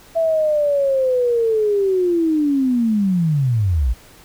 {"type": "linear sweep", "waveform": "sine", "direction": "down", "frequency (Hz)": [665, 52.7], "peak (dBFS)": -14, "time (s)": [0.15, 3.94], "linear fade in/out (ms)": 20, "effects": ["pink hiss -46 dBFS RMS until 4.24 s"]}